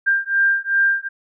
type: beating tone pair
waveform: sine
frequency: 1590 / 1592.6 Hz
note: G6 / G6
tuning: +24 / +27 cents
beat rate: 2.6 Hz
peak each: -18 dBFS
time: 0.06-1.09 s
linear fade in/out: 20 ms
effects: none